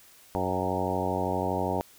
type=harmonic tone with a mistuned harmonic; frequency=92.5 Hz; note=F#2; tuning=in tune; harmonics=1 / 2 / 3 / 4 / 5 / 6 / 7 / 8 / 9 / 10; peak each=-35 / -35 / -35 / -35 / -35 / -35 / -35 / -35 / -35 / -35 dBFS; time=0.35-1.81 s; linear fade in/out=0 ms; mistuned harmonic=8; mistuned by=+26 cents; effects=white hiss -55 dBFS RMS until 1.98 s